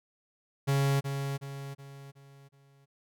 45% pulse tone with echo, 138.59 Hz, C#3, in tune, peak -24 dBFS, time 0.67-1.01 s, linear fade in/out 20 ms, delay 370 ms, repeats 5, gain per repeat -7 dB, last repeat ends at 2.86 s, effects none

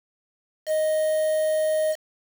triangle tone with quantisation, 622.3 Hz, D#5, in tune, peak -18 dBFS, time 0.66-1.96 s, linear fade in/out 50 ms, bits 6, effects none

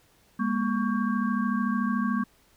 sine tone cluster, 204.7 / 238.3 / 1120 / 1595 Hz, G#3 / A#3 / C#6 / G6, -25 / +38 / +18 / +30 cents, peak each -27 / -27 / -32 / -36 dBFS, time 0.39-2.24 s, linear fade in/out 10 ms, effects pink hiss -62 dBFS RMS until 2.56 s

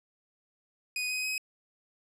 sawtooth tone with pitch steps, 2489 / 2511 / 2533 Hz, D#7 / D#7 / D#7, 0 / +15 / +30 cents, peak -27 dBFS, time 0.96-1.38 s, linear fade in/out 2 ms, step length 140 ms, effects low-pass 12000 Hz 12 dB/octave

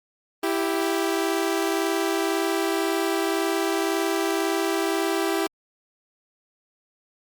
sawtooth tone pair together, 330 / 391.9 Hz, E4 / G4, +2 / 0 cents, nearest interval minor third, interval 298 cents, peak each -21 dBFS, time 0.43-5.47 s, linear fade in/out 5 ms, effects Opus 32 kbps

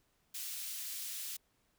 white high-pass noise, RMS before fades -42 dBFS, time 0.34-1.37 s, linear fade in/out 10 ms, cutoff 2700 Hz, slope 12 dB/octave, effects pink hiss -75 dBFS RMS until 1.78 s

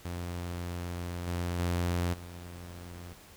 sawtooth tone with level steps, 87.5 Hz, F2, 4 cents sharp, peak -31 / -27 / -24 / -39 dBFS, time 0.05-3.13 s, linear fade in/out 0 ms, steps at 1.27 / 1.59 / 2.13 s, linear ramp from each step 10 ms, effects pink hiss -54 dBFS RMS until 3.36 s

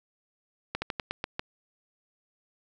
slowing click train, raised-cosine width 0.3 ms, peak -14 dBFS, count 7, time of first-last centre 0.75-1.394 s, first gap 70 ms, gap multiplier 1.17, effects none

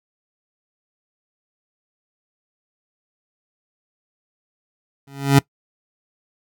25% pulse tone with exponential growth, 138.59 Hz, C#3, in tune, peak -3 dBFS, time 5.07-5.39 s, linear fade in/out 5 ms, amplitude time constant 69 ms, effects noise-tail reverb RT60 0.1 s tail -21 dB re dry

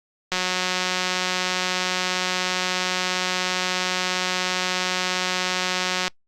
click train, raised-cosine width 0.2 ms, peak -6 dBFS, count 1055, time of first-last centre 0.32-6.08 s, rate 183 Hz, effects noise-tail reverb RT60 0.1 s tail -24 dB re dry + Opus 48 kbps

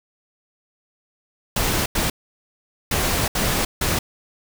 pink noise bursts at uneven times, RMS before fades -21 dBFS, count 5, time 1.56-1.86 / 1.95-2.1 / 2.91-3.28 / 3.35-3.65 / 3.81-3.99 s, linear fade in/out 5 ms, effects none

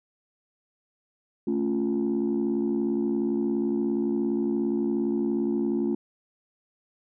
sine chord, A augmented, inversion none, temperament equal, 220 / 277.2 / 349.2 Hz, A3 / C#4 / E#4, 0 / 0 / 0 cents, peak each -26 / -27 / -26 dBFS, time 1.47-5.95 s, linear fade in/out 5 ms, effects tanh soft clip ceiling -18 dBFS

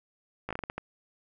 slowing click train, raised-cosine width 0.5 ms, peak -19 dBFS, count 8, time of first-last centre 0.49-0.78 s, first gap 16 ms, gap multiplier 1.31, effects none

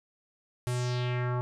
square tone with low-pass filter sweep, 123.7 Hz, B2, 3 cents sharp, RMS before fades -30 dBFS, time 0.67-1.41 s, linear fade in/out 0 ms, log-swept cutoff 11000 to 1000 Hz, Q 2.4, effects none

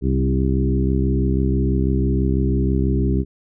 harmonic tone with a mistuned harmonic, 66.1 Hz, C2, 18 cents sharp, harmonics 1 / 2 / 3 / 4 / 5 / 6, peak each -19 / -22 / -24 / -25 / -26 / -27 dBFS, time 0.01-3.25 s, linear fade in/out 50 ms, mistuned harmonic 3, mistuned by -19 cents, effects none

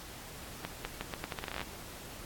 accelerating click train, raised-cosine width 0.3 ms, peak -20 dBFS, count 16, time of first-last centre 0.65-1.615 s, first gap 200 ms, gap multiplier 0.8, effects pink hiss -47 dBFS RMS until 2.25 s + AAC 64 kbps

